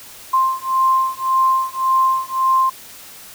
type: beating tone pair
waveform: sine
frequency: 1050 / 1051.8 Hz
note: C6 / C6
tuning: +6 / +9 cents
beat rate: 1.8 Hz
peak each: -17 / -17 dBFS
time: 0.33-2.7 s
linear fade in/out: 10 ms
effects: white hiss -39 dBFS RMS until 3.34 s

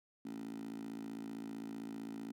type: tone with high-pass filter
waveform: 10% pulse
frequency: 55.5 Hz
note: A1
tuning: 16 cents sharp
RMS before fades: -45 dBFS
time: 0.25-2.32 s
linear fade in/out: 5 ms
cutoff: 250 Hz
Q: 7
effects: none

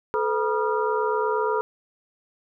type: tone cluster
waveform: sine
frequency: 432.7 / 501 / 962 / 1219 / 1384 Hz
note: A4 / B4 / B5 / D#6 / F6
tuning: -29 / +25 / -46 / -36 / -16 cents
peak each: -24 / -30 / -26 / -31 / -32 dBFS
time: 0.14-1.61 s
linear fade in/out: 0 ms
effects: none

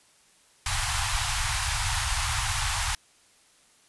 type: band-stop noise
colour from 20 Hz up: pink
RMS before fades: -27 dBFS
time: 0.66-2.95 s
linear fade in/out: 2 ms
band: 120 to 780 Hz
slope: 48 dB/octave
effects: white hiss -60 dBFS RMS until 3.88 s + resampled to 24000 Hz

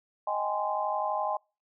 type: chord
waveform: sine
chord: Ab major seventh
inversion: second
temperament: just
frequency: 623 / 778.7 / 830.6 / 1038.3 Hz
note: Eb5 / G5 / Ab5 / C6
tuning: +2 / -12 / 0 / -14 cents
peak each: -33 / -35 / -31 / -33 dBFS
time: 0.27-1.37 s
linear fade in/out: 5 ms
effects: noise-tail reverb RT60 0.3 s tail -26 dB re dry

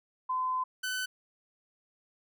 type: tone pair in turn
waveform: sine / sawtooth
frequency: 1023 / 1509 Hz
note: C6 / F#6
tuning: -39 / +34 cents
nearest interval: perfect fifth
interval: 673 cents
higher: second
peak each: -28 dBFS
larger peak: neither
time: 0.29-0.64 / 0.83-1.06 s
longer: first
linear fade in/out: 10 ms
effects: none

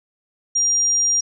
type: tone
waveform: sine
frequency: 5700 Hz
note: F8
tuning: 34 cents sharp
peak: -15 dBFS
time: 0.55-1.21 s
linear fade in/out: 10 ms
effects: none

